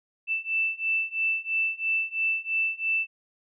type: beating tone pair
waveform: sine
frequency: 2652 / 2655 Hz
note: E7 / E7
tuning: +10 / +12 cents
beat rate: 3 Hz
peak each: -28 / -27 dBFS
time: 0.27-3.07 s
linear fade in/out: 50 ms
effects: none